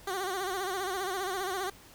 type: tone with vibrato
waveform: 15% pulse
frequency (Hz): 378.2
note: F#4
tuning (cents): +38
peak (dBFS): -25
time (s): 0.07-1.7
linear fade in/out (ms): 5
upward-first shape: sine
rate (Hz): 15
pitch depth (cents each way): 95
effects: pink hiss -54 dBFS RMS until 1.94 s